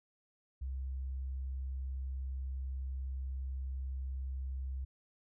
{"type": "tone", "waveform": "sine", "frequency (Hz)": 65.9, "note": "C2", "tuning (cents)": 13, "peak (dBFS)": -36, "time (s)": [0.61, 4.85], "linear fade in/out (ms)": 10, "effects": []}